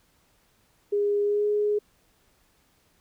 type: tone with pitch glide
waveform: sine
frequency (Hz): 409.4 to 416.8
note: G#4 to G#4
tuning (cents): -25 to +6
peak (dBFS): -21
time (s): 0.92-1.79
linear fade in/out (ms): 10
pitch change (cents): +31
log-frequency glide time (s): 1.23-1.46
effects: pink hiss -65 dBFS RMS until 3 s